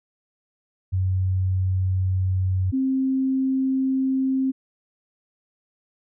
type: tone pair in turn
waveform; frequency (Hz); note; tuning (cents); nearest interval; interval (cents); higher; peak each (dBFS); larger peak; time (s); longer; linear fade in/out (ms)
sine; 93.5 / 264.5; F#2 / C4; +19 / +19; octave + tritone; 1800; second; -19; neither; 0.92-2.72 / 2.72-4.52; neither; 20
effects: none